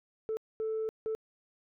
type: tone bursts at uneven times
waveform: sine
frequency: 440 Hz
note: A4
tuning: in tune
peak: -29 dBFS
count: 3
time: 0.29-0.37 / 0.6-0.89 / 1.06-1.15 s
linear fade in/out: 0 ms
effects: tanh soft clip ceiling -28 dBFS